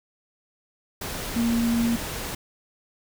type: tone in noise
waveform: sine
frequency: 233.1 Hz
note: A#3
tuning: in tune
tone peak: -20 dBFS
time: 1.36-1.96 s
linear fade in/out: 5 ms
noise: pink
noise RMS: -32 dBFS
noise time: 1.01-2.35 s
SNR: +9 dB
effects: none